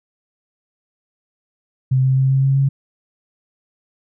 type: tone with pitch steps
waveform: sine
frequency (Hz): 130.5 / 131.79 / 133.09 / 134.4 / 135.73 / 137.07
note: C3 / C3 / C3 / C3 / C#3 / C#3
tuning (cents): -4 / +13 / +30 / +47 / -36 / -19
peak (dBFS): -12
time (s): 1.91-2.69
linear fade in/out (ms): 10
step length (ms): 130
effects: none

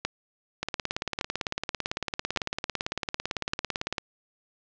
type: two click trains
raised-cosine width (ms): 0.2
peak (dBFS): -9 / -11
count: 4 / 61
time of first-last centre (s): 0.05-3.534 / 0.63-3.982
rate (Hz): 0.861 / 17.9
effects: low-pass 6000 Hz 12 dB/octave

